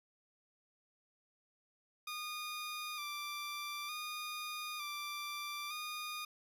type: tone with vibrato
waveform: 15% pulse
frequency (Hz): 1200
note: D6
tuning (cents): +37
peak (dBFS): -34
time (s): 2.07-6.25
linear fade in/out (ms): 5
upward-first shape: square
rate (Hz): 0.55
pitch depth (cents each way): 34
effects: none